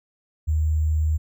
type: tone with sample-and-hold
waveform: sine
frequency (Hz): 77.78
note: D#2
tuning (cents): 0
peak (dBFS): -18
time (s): 0.47-1.18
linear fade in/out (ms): 20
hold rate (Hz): 7350
effects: none